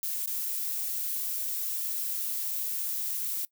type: noise with dropouts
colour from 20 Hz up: violet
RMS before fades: -32 dBFS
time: 0.03-3.45 s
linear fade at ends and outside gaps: 1 ms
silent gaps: 0.26-0.273 s
effects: noise-tail reverb RT60 0.1 s tail -22 dB re dry